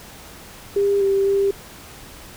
sine tone with pitch steps, 400.8 / 392.3 / 395.7 Hz, G4 / G4 / G4, +38 / +1 / +16 cents, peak -15 dBFS, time 0.76-1.51 s, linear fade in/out 5 ms, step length 250 ms, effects pink hiss -41 dBFS RMS until 2.36 s

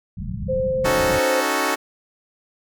white low-pass noise, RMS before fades -29 dBFS, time 0.17-1.19 s, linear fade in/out 5 ms, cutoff 210 Hz, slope 96 dB/octave
sine tone, 521 Hz, C5, 7 cents flat, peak -19 dBFS, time 0.48-1.42 s, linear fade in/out 20 ms
10% pulse chord, D# half-diminished seventh, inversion third, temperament equal, 277.2 / 311.1 / 370 / 440 Hz, C#4 / D#4 / F#4 / A4, 0 / 0 / 0 / 0 cents, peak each -17 dBFS, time 0.84-1.76 s, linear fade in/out 20 ms
effects none

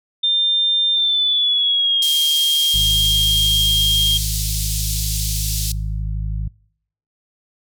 sine tone with pitch glide, 3600 to 3226 Hz, A7 to G7, +39 to +49 cents, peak -14 dBFS, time 0.23-4.18 s, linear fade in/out 10 ms, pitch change -190 cents, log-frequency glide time 0.94-2.05 s
pink band-pass noise, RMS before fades -25 dBFS, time 2.02-5.72 s, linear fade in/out 2 ms, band 3900 to 16000 Hz, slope 24 dB/octave
harmonic tone, 52.5 Hz, G#1, 19 cents sharp, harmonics 1 / 2 / 3, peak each -21 / -27 / -31 dBFS, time 2.74-6.48 s, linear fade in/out 5 ms
effects noise-tail reverb RT60 0.7 s tail -25 dB re dry

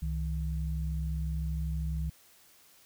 sine tone pair together, 66.5 / 158.71 Hz, C2 / D#3, +29 / +35 cents, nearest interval octave + minor third, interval 1506 cents, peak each -31 / -35 dBFS, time 0.02-2.1 s, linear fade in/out 5 ms, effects white hiss -60 dBFS RMS until 2.85 s

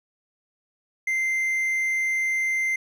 triangle tone, 2084 Hz, C7, 7 cents flat, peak -20 dBFS, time 1.07-2.76 s, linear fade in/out 5 ms, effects none

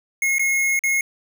square tone with dropouts, 2163 Hz, C#7, 43 cents flat, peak -18 dBFS, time 0.22-1.01 s, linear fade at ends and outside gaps 2 ms, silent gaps 0.384-0.394 / 0.792-0.837 s, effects none

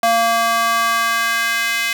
square tone with high-pass filter sweep, 230.1 Hz, A#3, 22 cents flat, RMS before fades -17 dBFS, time 0.03-1.93 s, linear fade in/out 2 ms, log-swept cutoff 720 to 2100 Hz, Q 2.2, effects none

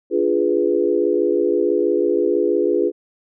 sine chord, D diminished seventh, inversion none, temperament equal, 293.7 / 349.2 / 415.3 / 493.9 Hz, D4 / F4 / Ab4 / Cb5, 0 / 0 / 0 / 0 cents, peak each -24 / -19 / -19 / -22 dBFS, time 0.1-2.92 s, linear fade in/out 50 ms, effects none

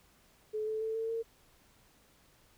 sine tone with pitch steps, 430 / 436.3 / 442.6 / 449 / 455.6 Hz, A4 / A4 / A4 / A4 / A#4, -40 / -15 / +10 / +35 / -40 cents, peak -32 dBFS, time 0.53-1.23 s, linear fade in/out 20 ms, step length 140 ms, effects pink hiss -65 dBFS RMS until 2.57 s

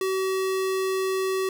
square tone, 380 Hz, F#4, 46 cents sharp, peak -24 dBFS, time 0.01-1.49 s, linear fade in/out 2 ms, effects none

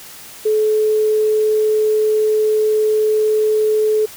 sine tone, 430.3 Hz, A4, 39 cents flat, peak -12 dBFS, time 0.45-4.06 s, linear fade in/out 10 ms, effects white hiss -37 dBFS RMS until 4.16 s

